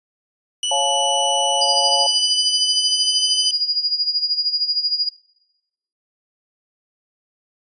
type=tone with pitch glide; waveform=sawtooth; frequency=2960 to 3027 Hz; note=F#7 to F#7; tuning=0 to +39 cents; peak=-16 dBFS; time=0.63-3.51 s; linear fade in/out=2 ms; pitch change=+39 cents; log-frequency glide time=1.56-3.19 s
type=chord; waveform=sine; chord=Db augmented; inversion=none; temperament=equal with one note detuned; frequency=554.4 / 698.5 / 857.4 Hz; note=Db5 / F5 / A5; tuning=0 / 0 / -45 cents; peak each=-24 / -24 / -21 dBFS; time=0.71-2.07 s; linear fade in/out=5 ms
type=tone with tremolo; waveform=sine; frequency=4873 Hz; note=D#8; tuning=37 cents flat; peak=-15 dBFS; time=1.61-5.09 s; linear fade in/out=5 ms; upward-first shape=sine; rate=13 Hz; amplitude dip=70%
effects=noise-tail reverb RT60 0.9 s tail -19 dB re dry + resampled to 24000 Hz